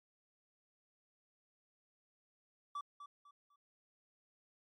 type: tone with echo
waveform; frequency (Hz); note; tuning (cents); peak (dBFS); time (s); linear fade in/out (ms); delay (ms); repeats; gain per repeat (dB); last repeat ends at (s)
triangle; 1156; D6; -28; -37; 2.75-2.81; 5; 250; 3; -10; 3.56
effects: MP3 48 kbps